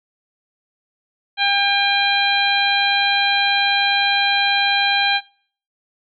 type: harmonic tone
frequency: 801 Hz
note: G5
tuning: 37 cents sharp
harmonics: 1 / 2 / 3 / 4 / 5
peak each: -21 / -21 / -21 / -21 / -21 dBFS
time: 1.37-5.21 s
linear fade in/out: 50 ms
effects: noise-tail reverb RT60 0.5 s tail -21 dB re dry